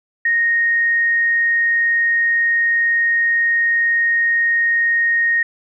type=tone; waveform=sine; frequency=1861 Hz; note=A#6; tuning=3 cents flat; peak=-13 dBFS; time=0.25-5.43 s; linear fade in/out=5 ms; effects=none